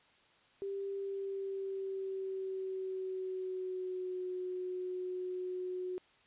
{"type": "tone with pitch glide", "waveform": "sine", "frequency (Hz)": [394.3, 365.8], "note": ["G4", "F#4"], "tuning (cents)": [10, -20], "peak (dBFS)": -36, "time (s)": [0.62, 5.98], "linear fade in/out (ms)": 0, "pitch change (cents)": -130, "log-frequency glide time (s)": [0.95, 4.27], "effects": ["white hiss -66 dBFS RMS until 6.26 s", "resampled to 8000 Hz"]}